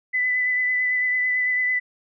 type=tone with vibrato; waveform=sine; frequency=2000 Hz; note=B6; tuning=21 cents sharp; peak=-19 dBFS; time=0.13-1.8 s; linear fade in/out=20 ms; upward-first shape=sine; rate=9 Hz; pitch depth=15 cents each way; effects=none